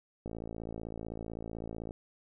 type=click train; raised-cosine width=2 ms; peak=-27 dBFS; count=93; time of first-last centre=0.26-1.909 s; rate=55.8 Hz; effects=none